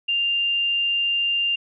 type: tone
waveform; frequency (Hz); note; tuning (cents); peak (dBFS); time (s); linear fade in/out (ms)
sine; 2794; F7; 0; -19; 0.08-1.56; 10
effects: none